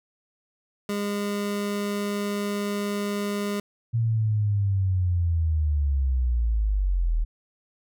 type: tone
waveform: 25% pulse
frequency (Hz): 204.1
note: G#3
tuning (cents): -30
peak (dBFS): -22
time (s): 0.89-3.6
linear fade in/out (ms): 2
type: linear sweep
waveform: sine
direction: down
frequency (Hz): 116.7 to 38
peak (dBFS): -20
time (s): 3.93-7.25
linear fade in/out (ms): 20
effects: none